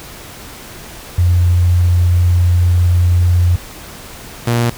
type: tone pair in turn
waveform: sine / sawtooth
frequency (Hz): 88.2 / 118.45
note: F2 / A#2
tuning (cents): +18 / +28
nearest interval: perfect fourth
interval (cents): 510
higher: second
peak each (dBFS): -8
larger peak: neither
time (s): 1.18-3.56 / 4.47-4.7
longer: first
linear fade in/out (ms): 5
effects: pink hiss -33 dBFS RMS until 4.77 s